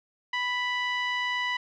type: tone with low-pass filter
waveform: 10% pulse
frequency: 987.8 Hz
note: B5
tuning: in tune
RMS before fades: -29 dBFS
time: 0.33-1.57 s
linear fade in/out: 5 ms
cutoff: 2300 Hz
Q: 1.7
effects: none